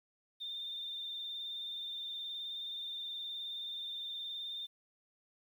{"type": "tone with vibrato", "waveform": "sine", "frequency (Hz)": 3600, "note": "A7", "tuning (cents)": 39, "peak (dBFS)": -39, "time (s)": [0.4, 4.67], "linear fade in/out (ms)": 20, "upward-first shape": "triangle", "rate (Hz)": 19, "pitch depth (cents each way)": 35, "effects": ["11-bit"]}